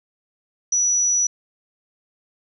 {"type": "tone", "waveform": "sine", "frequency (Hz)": 5890, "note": "F#8", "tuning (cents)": -9, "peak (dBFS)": -16, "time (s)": [0.72, 1.27], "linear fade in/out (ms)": 5, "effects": []}